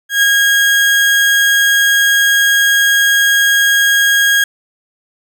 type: tone with ADSR envelope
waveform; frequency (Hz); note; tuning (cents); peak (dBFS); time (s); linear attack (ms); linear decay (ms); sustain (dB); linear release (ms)
35% pulse; 1635; G#6; -28; -5; 0.09-4.44; 140; 7; -2; 4
effects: none